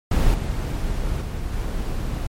brown noise with level steps, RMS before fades -17 / -24 / -27 / -25 dBFS, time 0.11-2.27 s, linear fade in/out 5 ms, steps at 0.34 / 1.21 / 1.52 s, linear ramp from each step 2 ms, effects MP3 64 kbps

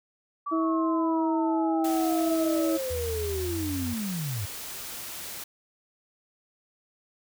sine linear sweep, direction down, 1159 to 91.9 Hz, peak -29 dBFS, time 0.46-4.46 s, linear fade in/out 10 ms
harmonic tone, 324.4 Hz, E4, 28 cents flat, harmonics 1 / 2 / 4, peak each -24 / -33 / -40 dBFS, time 0.51-2.78 s, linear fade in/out 20 ms
white noise, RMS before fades -38 dBFS, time 1.84-5.44 s, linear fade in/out 5 ms
sine tone with pitch glide, 79.9 to 90.2 Hz, D#2 to F#2, +47 to -44 cents, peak -32 dBFS, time 2.9-3.94 s, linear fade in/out 10 ms, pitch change +209 cents, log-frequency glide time 3.39-3.58 s
effects none

